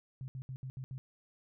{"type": "tone bursts at uneven times", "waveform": "sine", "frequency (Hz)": 130.81, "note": "C3", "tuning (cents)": 0, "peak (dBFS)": -39, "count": 6, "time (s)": [[0.21, 0.28], [0.35, 0.42], [0.49, 0.56], [0.63, 0.7], [0.77, 0.84], [0.91, 0.98]], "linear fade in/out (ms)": 0, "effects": []}